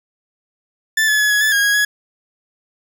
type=tone with pitch steps; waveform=40% pulse; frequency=1760 / 1714 / 1699 / 1679 / 1735 / 1635 / 1650 / 1678 Hz; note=A6 / A6 / G#6 / G#6 / A6 / G#6 / G#6 / G#6; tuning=0 / -46 / +39 / +18 / -25 / -28 / -12 / +17 cents; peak=-12 dBFS; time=0.97-1.85 s; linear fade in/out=5 ms; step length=110 ms; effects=none